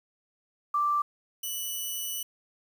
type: tone pair in turn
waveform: sine / 5% pulse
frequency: 1174.7 / 2969 Hz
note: D6 / F#7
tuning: 0 / +5 cents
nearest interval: octave + major third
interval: 1605 cents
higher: second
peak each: -23 dBFS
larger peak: neither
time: 0.74-1.02 / 1.43-2.23 s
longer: second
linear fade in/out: 5 ms
effects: 9-bit